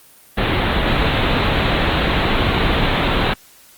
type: low-pass noise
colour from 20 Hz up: pink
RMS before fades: -17 dBFS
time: 0.37-3.34 s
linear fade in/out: 10 ms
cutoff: 4000 Hz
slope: 96 dB/octave
effects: white hiss -47 dBFS RMS until 3.77 s + Opus 32 kbps